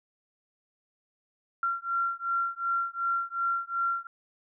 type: beating tone pair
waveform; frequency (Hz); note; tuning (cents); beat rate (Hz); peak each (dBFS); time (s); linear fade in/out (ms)
sine; 1371 / 1373.7; F6 / F6; -32 / -29; 2.7; -30 / -30; 1.63-4.07; 2
effects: none